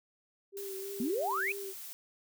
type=tone with vibrato; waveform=sine; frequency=392 Hz; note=G4; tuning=in tune; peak=-39 dBFS; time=0.52-1.74 s; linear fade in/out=50 ms; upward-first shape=triangle; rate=3.1 Hz; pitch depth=40 cents each way
type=noise; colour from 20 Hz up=blue; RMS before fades=-45 dBFS; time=0.57-1.93 s; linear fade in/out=0 ms
type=exponential sweep; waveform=sine; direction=up; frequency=216.5 to 2590 Hz; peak=-30 dBFS; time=1-1.52 s; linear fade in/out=2 ms
effects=none